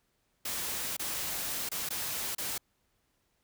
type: noise with dropouts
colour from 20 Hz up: white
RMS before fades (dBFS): -35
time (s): 0.45-2.58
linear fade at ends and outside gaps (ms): 5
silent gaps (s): 0.968-0.994 / 1.69-1.715 / 1.89-1.904 / 2.35-2.381
effects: pink hiss -75 dBFS RMS until 3.43 s